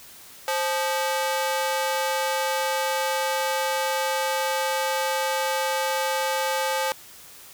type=ring-modulated tone; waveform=sawtooth; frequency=698 Hz; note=F5; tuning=1 cent flat; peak=-16 dBFS; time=0.48-6.92 s; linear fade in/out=0 ms; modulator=170 Hz; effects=white hiss -46 dBFS RMS until 7.53 s